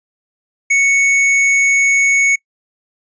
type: tone with hard clipping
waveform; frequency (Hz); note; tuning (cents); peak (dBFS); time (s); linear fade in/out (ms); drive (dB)
sine; 2217; C#7; 0; -11; 0.7-2.36; 10; 14
effects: noise-tail reverb RT60 0.1 s tail -26 dB re dry + resampled to 16000 Hz